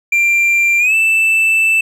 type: tone with pitch glide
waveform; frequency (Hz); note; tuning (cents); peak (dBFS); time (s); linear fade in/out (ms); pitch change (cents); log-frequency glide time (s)
triangle; 2372 to 2647; D7 to E7; +17 to +7; -8; 0.12-1.81; 5; +190; 0.79-0.94
effects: none